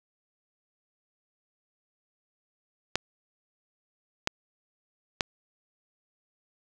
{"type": "clicks", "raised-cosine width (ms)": 0.2, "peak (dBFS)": -7, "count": 3, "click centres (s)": [2.956, 4.274, 5.208], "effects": []}